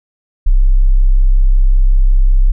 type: tone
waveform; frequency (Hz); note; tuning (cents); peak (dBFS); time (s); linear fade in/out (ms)
sine; 32.7; C1; 0; -5; 0.46-2.52; 10
effects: none